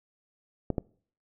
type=clicks; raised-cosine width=2 ms; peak=-14 dBFS; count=2; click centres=0.703 / 0.782 s; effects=noise-tail reverb RT60 0.5 s tail -24 dB re dry